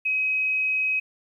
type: tone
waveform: sine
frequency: 2537 Hz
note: D#7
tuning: 33 cents sharp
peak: -21 dBFS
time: 0.05-1 s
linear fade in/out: 10 ms
effects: 10-bit